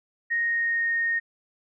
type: tone with pitch glide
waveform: sine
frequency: 1864.7 to 1850.8 Hz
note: A#6 to A#6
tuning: 0 to -13 cents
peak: -22 dBFS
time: 0.3-1.2 s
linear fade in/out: 20 ms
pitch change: -13 cents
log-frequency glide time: 0.43-0.94 s
effects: none